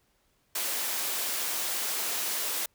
white high-pass noise, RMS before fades -31 dBFS, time 0.55-2.66 s, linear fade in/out 5 ms, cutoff 330 Hz, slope 12 dB/octave, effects pink hiss -70 dBFS RMS until 2.74 s

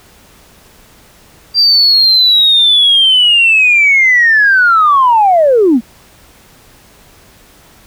sine linear sweep, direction down, 4738 to 210.9 Hz, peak -4 dBFS, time 1.54-5.81 s, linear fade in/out 50 ms, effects tanh soft clip ceiling 0 dBFS + pink hiss -43 dBFS RMS until 7.86 s

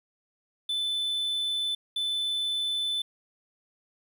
triangle tone pair in turn, 3513 / 3513 Hz, A7 / A7, -3 / -3 cents, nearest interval unison, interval 0 cents, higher neither, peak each -25 dBFS, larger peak neither, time 0.69-1.75 / 1.96-3.02 s, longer neither, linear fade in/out 5 ms, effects 10-bit

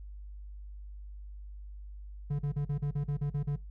triangle tone bursts, 144.3 Hz, D3, 30 cents flat, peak -26 dBFS, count 10, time 2.3-3.562 s, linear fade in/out 10 ms, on 92 ms, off 38 ms, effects noise-tail reverb RT60 0.2 s tail -19 dB re dry + added 50 Hz sine -42 dBFS peak until 3.7 s

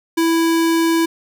square tone, 330 Hz, E4, 2 cents sharp, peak -14 dBFS, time 0.17-1.06 s, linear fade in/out 10 ms, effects none

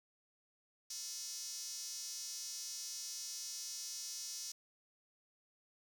square tone with high-pass filter, 196 Hz, G3, in tune, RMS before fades -45 dBFS, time 0.9-4.52 s, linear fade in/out 5 ms, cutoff 5600 Hz, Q 3.7, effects none

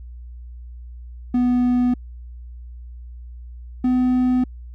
triangle tone pair in turn, 246.9 / 252.1 Hz, B3 / B3, 0 / +36 cents, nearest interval unison, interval 36 cents, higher second, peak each -13 dBFS, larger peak neither, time 1.34-1.94 / 3.84-4.44 s, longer neither, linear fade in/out 5 ms, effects added 60 Hz sine -34 dBFS peak until 4.74 s

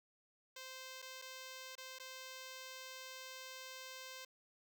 5% pulse tone with dropouts, 520 Hz, C5, 11 cents flat, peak -37 dBFS, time 0.56-4.25 s, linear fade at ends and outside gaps 5 ms, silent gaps 1.019-1.024 / 1.217-1.221 / 1.754-1.779 / 1.987-1.997 s, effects none

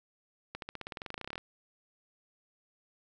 accelerating click train, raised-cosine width 0.3 ms, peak -23 dBFS, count 20, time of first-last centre 0.55-1.38 s, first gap 72 ms, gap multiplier 0.94, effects none

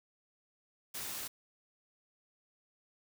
white noise, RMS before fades -41 dBFS, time 0.94-1.28 s, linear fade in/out 10 ms, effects none

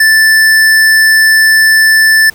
sine tone with hard clipping, 1760 Hz, A6, in tune, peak -5 dBFS, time 0-2.3 s, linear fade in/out 5 ms, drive 17 dB, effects pink hiss -39 dBFS RMS until 2.34 s

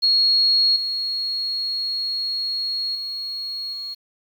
sine tone with level steps, 4305 Hz, C8, 49 cents sharp, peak -14 / -22 / -26 / -28 dBFS, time 0.02-3.95 s, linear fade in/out 20 ms, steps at 0.76 / 2.95 / 3.73 s, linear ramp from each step 2 ms, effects 8-bit

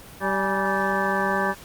harmonic tone with a mistuned harmonic, 194.1 Hz, G3, 17 cents flat, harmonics 1 / 2 / 3 / 4 / 5 / 6 / 8 / 9, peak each -29 / -29 / -29 / -29 / -29 / -29 / -29 / -29 dBFS, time 0.2-1.55 s, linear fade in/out 50 ms, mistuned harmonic 4, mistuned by +100 cents, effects pink hiss -44 dBFS RMS until 1.64 s + Opus 32 kbps

